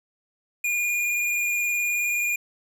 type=tone with vibrato; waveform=square; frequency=2425 Hz; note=D#7; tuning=45 cents flat; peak=-23 dBFS; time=0.64-2.36 s; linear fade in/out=5 ms; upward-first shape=sine; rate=19 Hz; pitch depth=18 cents each way; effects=none